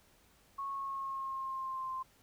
sine tone with pitch glide, 1100 to 1045.5 Hz, C#6 to C6, -14 to -2 cents, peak -36 dBFS, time 0.58-2.03 s, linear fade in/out 10 ms, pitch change -88 cents, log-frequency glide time 0.69-1.91 s, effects pink hiss -66 dBFS RMS until 2.22 s

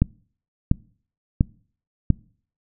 click train, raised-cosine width 5 ms, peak -3 dBFS, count 4, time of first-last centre 0.02-2.103 s, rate 1.44 Hz, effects noise-tail reverb RT60 0.5 s tail -25 dB re dry

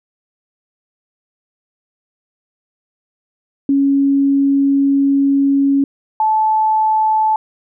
sine tone pair in turn, 277.2 / 870.2 Hz, C#4 / A5, 0 / -19 cents, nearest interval octave + minor sixth, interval 1981 cents, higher second, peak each -10 / -11 dBFS, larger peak first, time 3.69-5.84 / 6.2-7.36 s, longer first, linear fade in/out 2 ms, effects none

